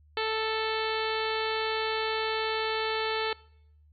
harmonic tone, 440.3 Hz, A4, 1 cent sharp, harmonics 1 / 2 / 3 / 4 / 5 / 6 / 7 / 8 / 9 / 10, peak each -31 / -34 / -36 / -37 / -38 / -39 / -39 / -40 / -41 / -41 dBFS, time 0.17-3.33 s, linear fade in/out 2 ms, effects noise-tail reverb RT60 0.7 s tail -23 dB re dry + added 75 Hz sine -56 dBFS peak until 3.92 s

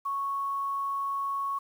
sine tone with quantisation, 1107 Hz, C#6, 3 cents flat, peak -28 dBFS, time 0.05-1.59 s, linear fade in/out 10 ms, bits 9, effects none

